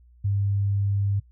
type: tone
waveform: sine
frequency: 100 Hz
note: G2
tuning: 35 cents sharp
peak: -21 dBFS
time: 0.24-1.2 s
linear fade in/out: 10 ms
effects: noise-tail reverb RT60 0.1 s tail -19 dB re dry + added 60 Hz sine -51 dBFS peak until 1.31 s